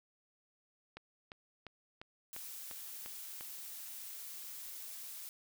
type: click train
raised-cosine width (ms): 0.3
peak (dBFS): -31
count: 8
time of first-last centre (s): 0.97-3.409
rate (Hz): 2.87
type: noise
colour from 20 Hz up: blue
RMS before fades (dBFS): -47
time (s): 2.33-5.29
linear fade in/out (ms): 0
effects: none